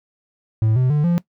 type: tone with pitch steps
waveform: triangle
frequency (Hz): 110 / 127.83 / 148.54 / 172.61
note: A2 / C3 / D3 / F3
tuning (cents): 0 / -40 / +20 / -20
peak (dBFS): -12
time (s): 0.62-1.18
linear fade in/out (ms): 0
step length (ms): 140
effects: noise-tail reverb RT60 0.1 s tail -19 dB re dry